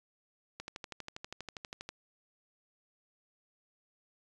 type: click train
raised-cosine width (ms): 0.2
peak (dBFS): -24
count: 17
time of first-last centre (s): 0.6-1.89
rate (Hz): 12.4
effects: resampled to 24000 Hz